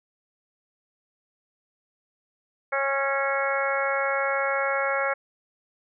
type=harmonic tone with a mistuned harmonic; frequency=274.2 Hz; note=C#4; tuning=19 cents flat; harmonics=2 / 3 / 4 / 5 / 6 / 7 / 8; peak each=-27 / -32 / -33 / -29 / -31 / -35 / -31 dBFS; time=2.72-5.14 s; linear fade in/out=10 ms; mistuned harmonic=6; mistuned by=+15 cents; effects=none